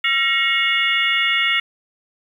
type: tone cluster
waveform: sine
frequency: 1362 / 1887 / 2190 / 2847 / 3445 Hz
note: F6 / A#6 / C#7 / F7 / A7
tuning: -44 / +21 / -22 / +33 / -37 cents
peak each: -25 / -22 / -19 / -21 / -27 dBFS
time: 0.04-1.6 s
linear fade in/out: 5 ms
effects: 8-bit